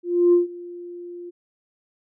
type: tone with ADSR envelope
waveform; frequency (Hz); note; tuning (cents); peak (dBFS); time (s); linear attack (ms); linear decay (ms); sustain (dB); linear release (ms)
sine; 350; F4; +4; -10; 0.03-1.31; 300; 140; -23; 21
effects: tanh soft clip ceiling -8 dBFS